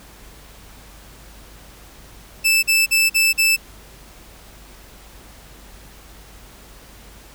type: tone bursts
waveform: sawtooth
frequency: 2637 Hz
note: E7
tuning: in tune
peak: -10 dBFS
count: 5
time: 2.44-3.566 s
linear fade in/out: 20 ms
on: 190 ms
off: 44 ms
effects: added 50 Hz sine -45 dBFS peak until 7.34 s + pink hiss -45 dBFS RMS until 7.34 s